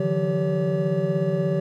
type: tone cluster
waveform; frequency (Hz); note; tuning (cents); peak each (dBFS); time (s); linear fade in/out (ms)
triangle; 146.4 / 163.6 / 179.9 / 389.8 / 567; D3 / E3 / F#3 / G4 / C#5; -5 / -13 / -48 / -10 / +39; -25; 0-1.6; 5
effects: none